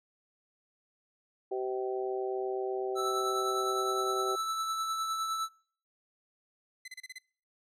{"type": "harmonic tone", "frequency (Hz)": 128.2, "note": "C3", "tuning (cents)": -35, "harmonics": [3, 4, 5, 6], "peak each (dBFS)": [-32, -41, -42, -39], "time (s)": [1.51, 4.36], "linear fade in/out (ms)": 10}
{"type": "tone with tremolo", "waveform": "square", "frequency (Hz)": 1317, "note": "E6", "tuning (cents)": -2, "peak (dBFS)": -30, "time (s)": [2.95, 5.49], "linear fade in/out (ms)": 50, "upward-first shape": "triangle", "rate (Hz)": 9.8, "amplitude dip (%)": 40}
{"type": "tone bursts", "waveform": "sawtooth", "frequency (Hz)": 2035, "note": "C7", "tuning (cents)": -49, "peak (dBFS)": -38, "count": 6, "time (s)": [6.85, 7.185], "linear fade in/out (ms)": 5, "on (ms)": 30, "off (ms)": 31}
{"effects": ["noise-tail reverb RT60 0.5 s tail -25 dB re dry", "low-pass 11000 Hz 12 dB/octave"]}